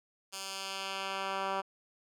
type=tone with band-pass filter sweep; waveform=10% pulse; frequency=193.6 Hz; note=G3; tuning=21 cents flat; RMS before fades=-37 dBFS; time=0.32-1.62 s; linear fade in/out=20 ms; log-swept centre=6800 to 1100 Hz; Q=0.85; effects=none